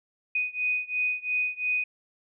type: beating tone pair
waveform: sine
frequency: 2489 / 2491.9 Hz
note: D#7 / D#7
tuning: 0 / +2 cents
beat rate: 2.9 Hz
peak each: -28 / -29 dBFS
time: 0.35-1.84 s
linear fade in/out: 5 ms
effects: none